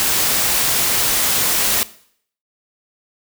white noise, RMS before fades -17 dBFS, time 0-1.83 s, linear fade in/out 0 ms, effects noise-tail reverb RT60 0.6 s tail -18 dB re dry

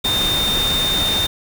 sine tone in noise, 3635 Hz, A#7, 44 cents flat, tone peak -17 dBFS, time 0.04-1.27 s, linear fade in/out 10 ms, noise pink, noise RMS -23 dBFS, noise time 0.04-1.27 s, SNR +3 dB, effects none

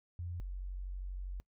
sine tone pair in turn, 87.31 / 46.25 Hz, F2 / F#1, 0 / 0 cents, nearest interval major seventh, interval 1100 cents, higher first, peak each -38 / -38 dBFS, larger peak neither, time 0.19-0.4 / 0.4-1.4 s, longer second, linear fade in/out 0 ms, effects noise-tail reverb RT60 0.1 s tail -23 dB re dry

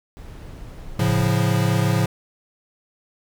brown noise, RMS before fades -36 dBFS, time 0.17-1.3 s, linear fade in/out 0 ms
square chord, A augmented, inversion none, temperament equal, 110 / 138.59 / 174.61 Hz, A2 / C#3 / E#3, 0 / 0 / 0 cents, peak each -21 / -23 / -23 dBFS, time 0.99-2.06 s, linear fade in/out 5 ms
effects none

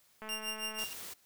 click train, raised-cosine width 0.5 ms, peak -31 dBFS, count 135, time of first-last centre 0.22-0.838 s, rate 217 Hz
sawtooth tone with tremolo, 2794 Hz, F7, in tune, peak -30 dBFS, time 0.29-0.93 s, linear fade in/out 0 ms, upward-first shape triangle, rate 6.2 Hz, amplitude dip 95%
white noise, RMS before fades -45 dBFS, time 0.78-1.14 s, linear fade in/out 10 ms
effects white hiss -67 dBFS RMS until 1.25 s

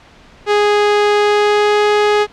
sawtooth tone with pitch glide, 414.5 to 417.4 Hz, G#4 to G#4, -3 to +9 cents, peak -6 dBFS, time 0.46-2.27 s, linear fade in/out 50 ms, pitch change +12 cents, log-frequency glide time 1.16-1.83 s, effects pink hiss -43 dBFS RMS until 2.32 s + low-pass 4000 Hz 12 dB/octave

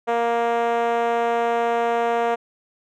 5% pulse tone with band-pass filter, 234 Hz, A#3, 7 cents sharp, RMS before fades -21 dBFS, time 0.07-2.36 s, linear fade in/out 20 ms, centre 580 Hz, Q 2.7, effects none

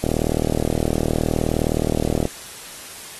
click train, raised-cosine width 2 ms, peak -6 dBFS, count 88, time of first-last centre 0.04-2.254 s, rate 39.3 Hz, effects white hiss -37 dBFS RMS until 3.19 s + AAC 32 kbps

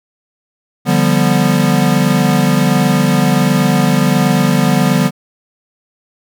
square chord, G dominant seventh, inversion second, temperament equal with one note detuned, 146.83 / 174.61 / 196 / 245.4 Hz, D3 / F3 / G3 / B3, 0 / 0 / 0 / -11 cents, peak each -16 dBFS, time 0.85-5.11 s, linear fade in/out 50 ms, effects none

